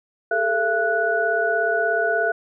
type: tone cluster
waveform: sine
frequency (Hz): 409.8 / 446.5 / 679 / 1475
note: G#4 / A4 / F5 / F#6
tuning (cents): -23 / +25 / -49 / -6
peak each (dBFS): -28 / -25 / -22 / -22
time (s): 0.31-2.32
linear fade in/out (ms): 5
effects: none